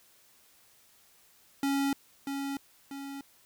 square tone with echo, 277.2 Hz, C#4, in tune, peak -27 dBFS, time 1.63-1.93 s, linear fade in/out 2 ms, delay 640 ms, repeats 2, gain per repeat -6 dB, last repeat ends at 3.21 s, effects white hiss -62 dBFS RMS until 3.45 s

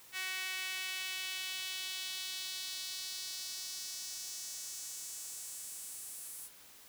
sawtooth tone with high-pass filter sweep, 374.3 Hz, F#4, 20 cents sharp, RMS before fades -42 dBFS, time 0.12-6.5 s, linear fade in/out 50 ms, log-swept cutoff 2100 to 10000 Hz, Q 1.9, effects white hiss -57 dBFS RMS until 6.88 s

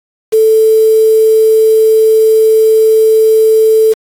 sine tone with quantisation, 440 Hz, A4, in tune, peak -4 dBFS, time 0.32-3.94 s, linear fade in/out 20 ms, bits 4, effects AAC 64 kbps

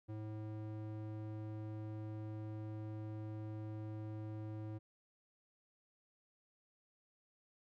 square tone with band-pass filter, 107.9 Hz, A2, 33 cents flat, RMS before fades -45 dBFS, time 0.08-4.79 s, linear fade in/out 20 ms, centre 240 Hz, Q 0.8, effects none

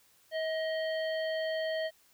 harmonic tone with a mistuned harmonic, 629 Hz, D#5, 19 cents sharp, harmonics 1 / 3 / 5 / 7, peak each -31 / -39 / -43 / -48 dBFS, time 0.31-1.91 s, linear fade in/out 50 ms, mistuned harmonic 1, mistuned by +25 cents, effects white hiss -65 dBFS RMS until 2.13 s

